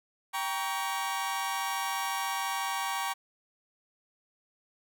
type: chord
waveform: sawtooth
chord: G diminished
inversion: none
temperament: just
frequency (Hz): 784 / 940.8 / 1128.9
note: G5 / Bb5 / Db6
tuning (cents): 0 / +16 / +31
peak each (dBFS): -31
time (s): 0.33-3.14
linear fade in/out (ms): 20
effects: none